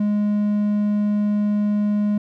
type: tone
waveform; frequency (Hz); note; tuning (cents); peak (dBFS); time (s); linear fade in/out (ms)
triangle; 207.7; G#3; 0; -15; 0-2.18; 5
effects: none